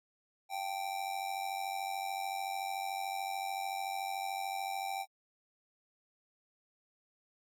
square tone with amplitude modulation, 780 Hz, G5, 9 cents flat, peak -33 dBFS, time 0.49-5.06 s, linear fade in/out 50 ms, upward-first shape sine, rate 93.6 Hz, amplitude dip 70%, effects AAC 64 kbps

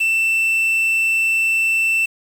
triangle tone with quantisation, 2670 Hz, E7, 22 cents sharp, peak -13 dBFS, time 0-2.06 s, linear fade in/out 10 ms, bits 6, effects none

